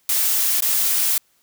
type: noise with dropouts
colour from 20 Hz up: blue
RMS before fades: -19 dBFS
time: 0.09-1.18 s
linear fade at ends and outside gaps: 2 ms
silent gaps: 0.606-0.622 s
effects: white hiss -62 dBFS RMS until 1.42 s